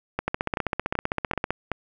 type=two click trains; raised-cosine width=0.5 ms; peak=-10 / -9 dBFS; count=5 / 20; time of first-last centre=0.19-1.717 / 0.28-1.506 s; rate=2.62 / 15.5 Hz; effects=none